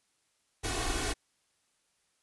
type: noise with comb filter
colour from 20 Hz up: pink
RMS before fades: -32 dBFS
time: 0.63-1.14 s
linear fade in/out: 20 ms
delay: 2.7 ms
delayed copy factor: +0.9
effects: white hiss -74 dBFS RMS until 2.22 s + resampled to 24000 Hz